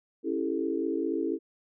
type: chord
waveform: sine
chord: A dominant seventh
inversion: first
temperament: just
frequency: 275 / 330 / 396 / 440 Hz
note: C#4 / E4 / G4 / A4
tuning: -14 / +2 / +18 / 0 cents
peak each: -33 / -30 / -34 / -34 dBFS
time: 0.23-1.39 s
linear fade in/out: 50 ms
effects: none